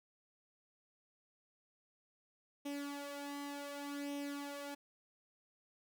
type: tone with flanger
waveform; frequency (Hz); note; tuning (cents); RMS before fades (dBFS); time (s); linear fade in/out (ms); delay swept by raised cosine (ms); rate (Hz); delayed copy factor
sawtooth; 285.1; C#4; +49; -44; 2.65-4.75; 10; 0.33 to 2.53; 0.67; +0.65
effects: none